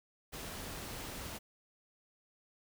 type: noise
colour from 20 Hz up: pink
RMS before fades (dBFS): -44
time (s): 0.32-1.39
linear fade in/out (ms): 20
effects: none